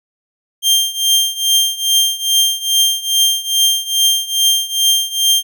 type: tone with tremolo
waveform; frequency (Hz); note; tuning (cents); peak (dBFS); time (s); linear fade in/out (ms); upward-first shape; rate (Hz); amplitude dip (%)
sawtooth; 3180; G7; +24; -5; 0.62-5.43; 50; triangle; 2.4; 90
effects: none